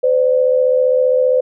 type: tone pair together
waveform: sine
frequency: 511 / 586.2 Hz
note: C5 / D5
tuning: -41 / -3 cents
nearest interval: major second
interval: 238 cents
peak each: -11 / -18 dBFS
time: 0.03-1.41 s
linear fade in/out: 10 ms
effects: none